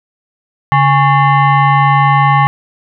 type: tone with frequency modulation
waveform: sine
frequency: 140.6 Hz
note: C#3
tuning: 25 cents sharp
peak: -6 dBFS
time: 0.72-2.47 s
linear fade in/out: 0 ms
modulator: 965 Hz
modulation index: 1.4
effects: none